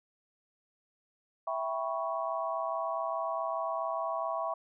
sine chord, C# half-diminished seventh, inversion first, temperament equal with one note detuned, 659.3 / 784 / 981.5 / 1108.7 Hz, E5 / G5 / B5 / C#6, 0 / 0 / -11 / 0 cents, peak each -34 / -39 / -38 / -36 dBFS, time 1.47-4.54 s, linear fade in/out 5 ms, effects none

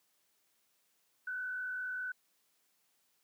sine tone with frequency modulation, 1500 Hz, F#6, 23 cents sharp, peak -36 dBFS, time 1.27-2.12 s, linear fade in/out 5 ms, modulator 44.8 Hz, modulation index 0.58, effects white hiss -75 dBFS RMS until 3.23 s + high-pass 150 Hz 12 dB/octave

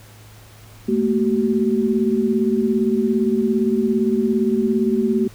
sine tone cluster, 215.8 / 233.3 / 379.2 Hz, A3 / A#3 / F#4, -33 / +2 / +43 cents, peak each -20 dBFS, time 0.88-5.28 s, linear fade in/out 10 ms, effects added 107 Hz sine -43 dBFS peak until 5.34 s + pink hiss -47 dBFS RMS until 5.34 s

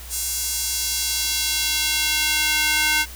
square tone with high-pass filter sweep, 305.4 Hz, D#4, 32 cents flat, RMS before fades -22 dBFS, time 0.09-3.06 s, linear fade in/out 50 ms, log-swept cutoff 7300 to 1800 Hz, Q 1.1, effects added 60 Hz sine -37 dBFS peak until 3.15 s + white hiss -40 dBFS RMS until 3.15 s

